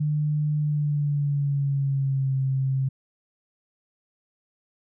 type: tone with pitch glide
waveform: sine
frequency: 150 to 133.63 Hz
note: D3 to C3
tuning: +37 to +37 cents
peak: -21 dBFS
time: 0-2.89 s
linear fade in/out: 10 ms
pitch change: -200 cents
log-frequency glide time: 0.6-2.35 s
effects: none